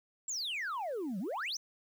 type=exponential two-way sweep; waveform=sine; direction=down then up; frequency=7770 to 175.3 to 6290 Hz; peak=-32 dBFS; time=0.28-1.57 s; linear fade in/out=5 ms; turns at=1.19 s; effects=tanh soft clip ceiling -33 dBFS + 10-bit